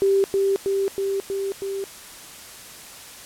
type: tone with echo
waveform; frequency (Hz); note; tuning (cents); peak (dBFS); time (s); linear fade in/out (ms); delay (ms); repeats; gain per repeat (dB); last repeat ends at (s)
sine; 392; G4; 0; -15; 0.02-0.24; 0; 320; 5; -2; 1.84
effects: white hiss -41 dBFS RMS until 3.25 s + low-pass 12000 Hz 12 dB/octave